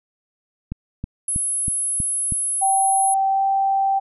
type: click train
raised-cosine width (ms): 5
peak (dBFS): -14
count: 6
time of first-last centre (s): 0.72-2.323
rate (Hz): 3.12
type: tone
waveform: sine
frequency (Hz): 10650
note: E9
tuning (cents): +17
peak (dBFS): -20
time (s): 1.28-3.14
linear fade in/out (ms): 2
type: tone with pitch glide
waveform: sine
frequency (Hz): 776 to 780.9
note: G5 to G5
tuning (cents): -18 to -7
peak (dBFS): -16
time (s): 2.61-4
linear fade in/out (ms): 20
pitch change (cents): +11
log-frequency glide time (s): 3.29-3.43
effects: none